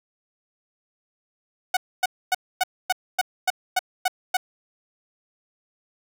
sawtooth tone bursts, 740 Hz, F#5, in tune, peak -14 dBFS, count 10, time 1.74-4.37 s, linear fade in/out 5 ms, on 29 ms, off 260 ms, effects none

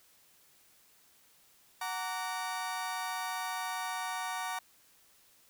30% pulse chord, Gb augmented, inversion none, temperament just, 740 / 925 / 1156.2 Hz, Gb5 / Bb5 / D6, 0 / -14 / -27 cents, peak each -36 / -36 / -38 dBFS, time 1.81-4.59 s, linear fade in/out 5 ms, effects white hiss -64 dBFS RMS until 5.49 s

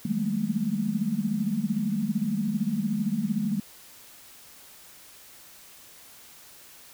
sine tone cluster, 156.8 / 187.7 / 203.3 / 220.8 / 234 Hz, D#3 / F#3 / G#3 / A3 / A#3, +14 / +25 / -37 / +6 / +7 cents, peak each -35 / -33 / -28 / -29 / -35 dBFS, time 0.05-3.6 s, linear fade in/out 5 ms, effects white hiss -50 dBFS RMS until 6.93 s

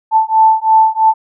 sine beating tone pair, 880 / 883 Hz, A5 / A5, 0 / +6 cents, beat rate 3 Hz, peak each -10 dBFS, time 0.11-1.14 s, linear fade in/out 50 ms, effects none

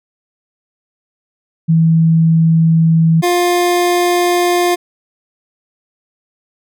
sine / 25% pulse tone pair in turn, 163 / 352.4 Hz, E3 / F4, -19 / +16 cents, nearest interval octave + minor second, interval 1335 cents, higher second, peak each -7 dBFS, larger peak neither, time 1.68-3.22 / 3.22-4.76 s, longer neither, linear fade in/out 20 ms, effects none

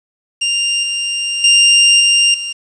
sawtooth tone with level steps, 2794 Hz, F7, in tune, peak -10 / -13 / -3 / -5 / -17 dBFS, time 0.41-2.53 s, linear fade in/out 10 ms, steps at 0.83 / 1.44 / 2 / 2.34 s, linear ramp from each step 2 ms, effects resampled to 22050 Hz + 7-bit

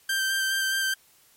sawtooth tone with vibrato, 1568 Hz, G6, in tune, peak -20 dBFS, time 0.09-0.94 s, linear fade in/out 5 ms, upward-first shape square, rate 4.8 Hz, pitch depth 12 cents each way, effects white hiss -59 dBFS RMS until 1.36 s + MP3 64 kbps

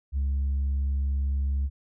sine tone, 68.9 Hz, C#2, 10 cents flat, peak -21 dBFS, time 0.12-1.7 s, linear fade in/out 50 ms, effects tanh soft clip ceiling -22 dBFS

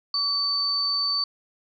sine tone pair together, 1139 / 4544 Hz, C#6 / C#8, +47 / +42 cents, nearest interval 2 octaves, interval 2395 cents, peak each -33 / -22 dBFS, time 0.14-1.24 s, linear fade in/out 2 ms, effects none

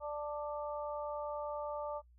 harmonic tone, 295 Hz, D4, 8 cents sharp, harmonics 2 / 3 / 4, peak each -39 / -43 / -45 dBFS, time 0-2.02 s, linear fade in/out 50 ms, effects noise-tail reverb RT60 0.1 s tail -22 dB re dry + added 60 Hz sine -60 dBFS peak until 2.18 s

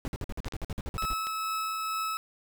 brown noise bursts, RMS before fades -33 dBFS, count 14, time 0.05-1.133 s, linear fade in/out 0 ms, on 30 ms, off 51 ms
clicks, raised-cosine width 0.2 ms, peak -22 dBFS, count 5, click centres 0.446 / 0.482 / 0.523 / 1.024 / 1.27 s
40% pulse tone with tremolo, 1298 Hz, E6, 27 cents flat, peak -28 dBFS, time 0.98-2.17 s, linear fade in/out 0 ms, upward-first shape triangle, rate 2.2 Hz, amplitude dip 25%
effects none

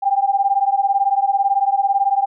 sine beating tone pair, 784 / 802 Hz, G5 / G5, 0 / +39 cents, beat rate 18 Hz, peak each -17 dBFS, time 0.02-2.26 s, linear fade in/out 20 ms, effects none

